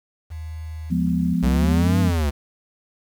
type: tone with pitch glide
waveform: sine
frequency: 79.6 to 78.82 Hz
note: D#2 to D#2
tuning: +40 to +23 cents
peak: -29 dBFS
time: 0.3-1.35 s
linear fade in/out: 20 ms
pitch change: -17 cents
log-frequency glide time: 0.65-1.05 s
type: chord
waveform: sine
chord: F diminished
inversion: none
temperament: equal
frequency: 174.61 / 207.7 / 246.9 Hz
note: F3 / Ab3 / Cb4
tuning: 0 / 0 / 0 cents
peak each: -20 / -26 / -24 dBFS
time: 0.9-2.11 s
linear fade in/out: 20 ms
type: linear two-way sweep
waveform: square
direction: up then down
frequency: 60.8 to 98 to 68.7 Hz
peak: -19 dBFS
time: 1.42-2.31 s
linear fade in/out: 20 ms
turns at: 2 s
effects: 8-bit